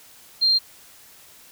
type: tone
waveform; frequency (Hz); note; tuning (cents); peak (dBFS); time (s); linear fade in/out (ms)
sine; 4186; C8; 0; -15; 0.41-0.59; 20
effects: white hiss -49 dBFS RMS until 1.51 s